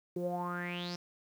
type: tone with low-pass filter sweep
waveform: sawtooth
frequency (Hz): 175.8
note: F3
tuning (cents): +12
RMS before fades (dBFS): -37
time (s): 0.16-0.96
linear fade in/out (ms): 5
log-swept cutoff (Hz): 390 to 5500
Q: 9
effects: 10-bit